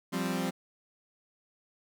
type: chord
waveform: sawtooth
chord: F suspended second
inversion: none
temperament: equal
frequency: 174.61 / 196 / 261.6 Hz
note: F3 / G3 / C4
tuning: 0 / 0 / 0 cents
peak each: -30 dBFS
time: 0.12-0.51 s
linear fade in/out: 20 ms
effects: none